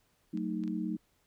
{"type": "chord", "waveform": "sine", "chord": "D# diminished", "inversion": "first", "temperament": "just", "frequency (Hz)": [186.68, 224, 311.1], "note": ["F#3", "A3", "D#4"], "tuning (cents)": [16, 31, 0], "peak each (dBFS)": -36, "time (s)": [0.33, 0.97], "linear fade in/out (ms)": 10}
{"type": "clicks", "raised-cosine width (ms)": 0.2, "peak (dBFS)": -36, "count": 3, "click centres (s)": [0.374, 0.637, 0.678]}
{"effects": ["pink hiss -72 dBFS RMS until 1.26 s"]}